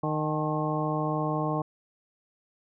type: harmonic tone with a mistuned harmonic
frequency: 153.8 Hz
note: D#3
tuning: 20 cents flat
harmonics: 1 / 2 / 3 / 4 / 5 / 6 / 7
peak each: -30 / -32 / -35 / -34 / -35 / -37 / -34 dBFS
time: 0.03-1.62 s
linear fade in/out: 5 ms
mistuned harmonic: 6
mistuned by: -95 cents
effects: none